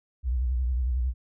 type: tone with vibrato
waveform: sine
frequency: 62.4 Hz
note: B1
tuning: 19 cents sharp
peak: -23 dBFS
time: 0.23-1.14 s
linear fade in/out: 50 ms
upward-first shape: sine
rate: 11 Hz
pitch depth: 110 cents each way
effects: none